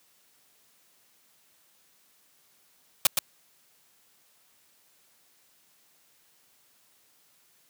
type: noise with echo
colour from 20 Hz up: white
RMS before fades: -19 dBFS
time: 3.05-3.07 s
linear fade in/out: 2 ms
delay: 120 ms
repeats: 1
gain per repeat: -5 dB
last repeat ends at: 3.19 s
effects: white hiss -64 dBFS RMS until 7.69 s + high-pass 100 Hz 12 dB/octave